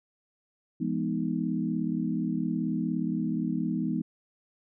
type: chord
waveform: sine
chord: F half-diminished seventh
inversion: none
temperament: equal with one note detuned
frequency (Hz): 170.33 / 207.7 / 246.9 / 311.1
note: F3 / Ab3 / Cb4 / Eb4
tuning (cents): -43 / 0 / 0 / 0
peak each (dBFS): -32 / -32 / -31 / -33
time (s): 0.8-4.02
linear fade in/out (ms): 10
effects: none